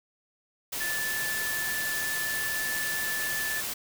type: tone in noise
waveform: sine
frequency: 1747 Hz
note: A6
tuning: 13 cents flat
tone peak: -30 dBFS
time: 0.8-3.61 s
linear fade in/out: 10 ms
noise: white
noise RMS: -33 dBFS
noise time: 0.72-3.74 s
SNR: 0 dB
effects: none